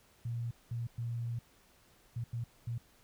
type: tone bursts at uneven times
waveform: sine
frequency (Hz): 117.8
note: A#2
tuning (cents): +19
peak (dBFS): -34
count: 6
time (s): 0.25-0.51 / 0.71-0.87 / 0.98-1.39 / 2.16-2.24 / 2.33-2.44 / 2.67-2.78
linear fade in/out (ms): 5
effects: pink hiss -65 dBFS RMS until 3.03 s